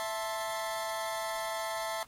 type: chord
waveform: sawtooth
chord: A minor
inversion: second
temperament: just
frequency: 660 / 880 / 1056 Hz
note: E5 / A5 / C6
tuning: +2 / 0 / +16 cents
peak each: -32 / -33 / -37 dBFS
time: 0-2.03 s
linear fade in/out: 0 ms
effects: pink hiss -61 dBFS RMS until 2.07 s + AAC 48 kbps